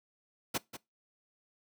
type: noise with echo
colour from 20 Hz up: pink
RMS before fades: -31 dBFS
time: 0.54-0.58 s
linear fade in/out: 10 ms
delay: 190 ms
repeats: 1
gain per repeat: -12 dB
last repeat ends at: 0.77 s
effects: noise-tail reverb RT60 0.2 s tail -22 dB re dry + high-pass 150 Hz 12 dB/octave